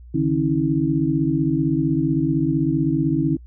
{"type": "tone cluster", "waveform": "sine", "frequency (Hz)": [142.1, 157.8, 272.6, 322.8], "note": ["C#3", "D#3", "C#4", "E4"], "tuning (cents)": [43, 25, -29, -36], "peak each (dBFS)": [-23, -24, -22, -21], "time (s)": [0.14, 3.37], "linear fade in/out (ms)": 10, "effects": ["noise-tail reverb RT60 0.1 s tail -24 dB re dry", "added 60 Hz sine -39 dBFS peak until 3.46 s"]}